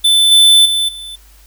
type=tone with level steps; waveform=square; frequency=3520 Hz; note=A7; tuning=in tune; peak=-8 / -5 / -13 / -27 dBFS; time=0.04-1.16 s; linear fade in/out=10 ms; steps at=0.31 / 0.65 / 0.88 s; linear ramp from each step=10 ms; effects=added 50 Hz sine -42 dBFS peak until 1.46 s + white hiss -48 dBFS RMS until 1.46 s